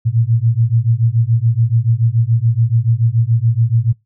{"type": "beating tone pair", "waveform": "sine", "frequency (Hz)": [111.9, 118.9], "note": ["A2", "A#2"], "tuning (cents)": [30, 35], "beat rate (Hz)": 7, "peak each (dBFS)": -14, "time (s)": [0.05, 3.93], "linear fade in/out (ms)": 20, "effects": ["noise-tail reverb RT60 0.2 s tail -23 dB re dry"]}